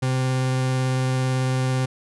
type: tone with vibrato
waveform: 40% pulse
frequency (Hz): 129.6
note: C3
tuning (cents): -16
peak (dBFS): -19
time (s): 0.02-1.86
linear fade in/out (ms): 10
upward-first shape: triangle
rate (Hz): 18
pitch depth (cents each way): 10
effects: resampled to 24000 Hz